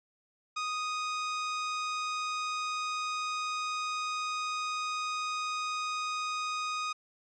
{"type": "tone", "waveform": "sawtooth", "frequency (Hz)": 1244.5, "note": "D#6", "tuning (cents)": 0, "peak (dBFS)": -28, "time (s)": [0.56, 6.93], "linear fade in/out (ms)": 10, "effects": ["resampled to 16000 Hz"]}